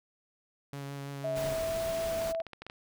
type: tone with vibrato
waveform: sawtooth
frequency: 140 Hz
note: C#3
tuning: 18 cents sharp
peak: -34 dBFS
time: 0.73-1.54 s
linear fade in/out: 0 ms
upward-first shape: sine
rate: 6 Hz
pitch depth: 13 cents each way
type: tone with pitch glide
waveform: sine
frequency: 648 to 658.2 Hz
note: E5 to E5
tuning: -30 to -3 cents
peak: -30 dBFS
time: 1.24-2.42 s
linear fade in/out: 5 ms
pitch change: +27 cents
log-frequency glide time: 1.54-1.77 s
type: noise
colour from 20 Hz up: pink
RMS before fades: -40 dBFS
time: 1.35-2.33 s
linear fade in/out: 20 ms
type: clicks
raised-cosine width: 0.3 ms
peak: -27 dBFS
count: 9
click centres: 2.219 / 2.272 / 2.349 / 2.402 / 2.467 / 2.533 / 2.62 / 2.666 / 2.699 s
effects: none